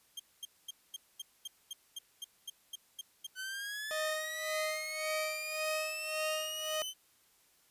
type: tone bursts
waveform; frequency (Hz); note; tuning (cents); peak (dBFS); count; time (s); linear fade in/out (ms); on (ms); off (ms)
sawtooth; 3192; G7; +31; -36; 13; 0.17-3.268; 5; 26; 230
type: linear sweep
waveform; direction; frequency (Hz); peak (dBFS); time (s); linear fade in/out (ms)
sawtooth; up; 1503 to 3064; -35; 3.35-6.94; 50
type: tone with tremolo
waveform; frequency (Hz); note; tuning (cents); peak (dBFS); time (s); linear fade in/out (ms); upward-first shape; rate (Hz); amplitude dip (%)
sawtooth; 622.3; D#5; 0; -29; 3.91-6.82; 0; sine; 1.8; 80
effects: white hiss -68 dBFS RMS until 7.7 s + resampled to 32000 Hz